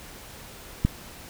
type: click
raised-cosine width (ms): 5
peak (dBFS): -7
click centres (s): 0.85
effects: pink hiss -44 dBFS RMS until 1.29 s